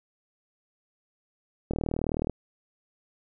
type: click train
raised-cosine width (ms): 2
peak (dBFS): -15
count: 24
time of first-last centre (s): 1.71-2.297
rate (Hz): 39.2
effects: none